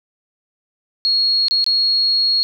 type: tone with dropouts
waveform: sine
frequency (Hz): 4306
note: C8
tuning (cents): +49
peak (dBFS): -13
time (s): 1.05-2.43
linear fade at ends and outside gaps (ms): 0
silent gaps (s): 1.483-1.51 / 1.642-1.664
effects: none